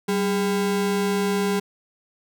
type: ring-modulated tone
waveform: square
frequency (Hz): 300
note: D4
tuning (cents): +37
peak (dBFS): -18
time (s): 0.08-1.6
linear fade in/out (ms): 10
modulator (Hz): 108
effects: none